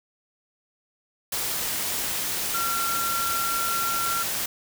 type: tone in noise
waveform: sine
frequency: 1368 Hz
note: F6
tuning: 36 cents flat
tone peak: -26 dBFS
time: 2.54-4.23 s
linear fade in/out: 5 ms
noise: white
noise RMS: -28 dBFS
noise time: 1.32-4.46 s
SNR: -1 dB
effects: none